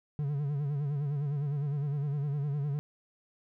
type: tone with vibrato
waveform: triangle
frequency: 143.8 Hz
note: D3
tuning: 36 cents flat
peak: -27 dBFS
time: 0.19-2.79 s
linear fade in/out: 0 ms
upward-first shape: sine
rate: 9.8 Hz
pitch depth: 78 cents each way
effects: none